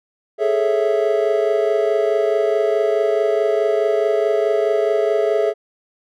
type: chord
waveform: triangle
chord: A major seventh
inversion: third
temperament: equal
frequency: 415.3 / 440 / 554.4 / 659.3 Hz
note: G#4 / A4 / C#5 / E5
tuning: 0 / 0 / 0 / 0 cents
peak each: -17 / -19 / -22 / -18 dBFS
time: 0.38-5.54 s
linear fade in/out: 50 ms
effects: none